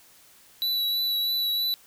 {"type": "tone with vibrato", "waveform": "square", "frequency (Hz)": 3942, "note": "B7", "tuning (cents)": -4, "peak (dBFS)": -24, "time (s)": [0.62, 1.74], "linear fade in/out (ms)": 0, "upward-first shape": "triangle", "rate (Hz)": 3.1, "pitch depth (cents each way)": 19, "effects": ["white hiss -55 dBFS RMS until 1.86 s"]}